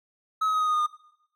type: tone with pitch steps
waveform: triangle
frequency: 1283 / 1271.9 / 1261 / 1250.1 / 1239.3 / 1228.6 / 1218 Hz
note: E6 / D#6 / D#6 / D#6 / D#6 / D#6 / D#6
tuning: -47 / +38 / +23 / +8 / -7 / -22 / -37 cents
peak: -20 dBFS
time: 0.41-0.865 s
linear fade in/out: 10 ms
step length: 65 ms
effects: noise-tail reverb RT60 0.8 s tail -19 dB re dry